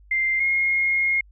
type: tone pair in turn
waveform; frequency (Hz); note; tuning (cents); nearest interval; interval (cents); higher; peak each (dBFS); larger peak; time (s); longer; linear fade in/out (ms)
sine; 2093 / 2146; C7 / C7; 0 / +43; unison; 43; second; -19 / -18; second; 0.11-0.4 / 0.4-1.21; second; 5
effects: added 50 Hz sine -48 dBFS peak until 1.31 s